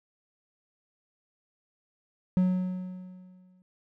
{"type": "tone with exponential decay", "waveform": "triangle", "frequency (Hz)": 183.6, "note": "F#3", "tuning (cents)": -13, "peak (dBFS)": -17, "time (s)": [2.37, 3.62], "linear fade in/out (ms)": 0, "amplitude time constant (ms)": 270, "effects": []}